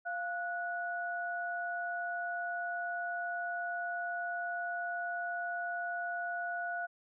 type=tone pair together; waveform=sine; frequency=697 / 1468.8 Hz; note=F5 / F#6; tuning=-4 / -13 cents; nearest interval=octave + minor second; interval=1291 cents; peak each=-37 / -37 dBFS; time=0.05-6.87 s; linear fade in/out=20 ms; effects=none